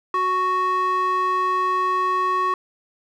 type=tone with band-pass filter; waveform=square; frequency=370 Hz; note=F#4; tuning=in tune; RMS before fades=-21 dBFS; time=0.14-2.54 s; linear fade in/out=2 ms; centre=1200 Hz; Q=3.6; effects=none